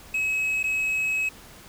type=tone with dropouts; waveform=triangle; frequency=2562 Hz; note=E7; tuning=50 cents flat; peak=-21 dBFS; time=0.14-1.29 s; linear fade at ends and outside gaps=5 ms; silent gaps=0.63-0.639 s; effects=pink hiss -47 dBFS RMS until 1.68 s